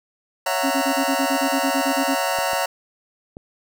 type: chord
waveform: sawtooth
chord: F# dominant seventh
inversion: second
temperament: just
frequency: 555 / 666 / 740 / 925 Hz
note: C#5 / E5 / F#5 / A#5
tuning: +2 / +18 / 0 / -14 cents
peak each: -22 dBFS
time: 0.46-2.66 s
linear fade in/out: 5 ms
type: tone bursts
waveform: sine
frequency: 272.1 Hz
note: C#4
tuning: 32 cents flat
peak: -20 dBFS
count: 14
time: 0.63-2.153 s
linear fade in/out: 20 ms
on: 80 ms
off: 31 ms
type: clicks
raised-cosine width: 2 ms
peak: -23 dBFS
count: 3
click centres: 2.387 / 2.533 / 3.369 s
effects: none